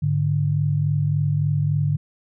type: tone pair together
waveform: sine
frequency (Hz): 103.83 / 147.35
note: G#2 / D3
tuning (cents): 0 / +6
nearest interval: tritone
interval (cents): 606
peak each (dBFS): -23 / -19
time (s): 0.02-1.97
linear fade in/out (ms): 10
effects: none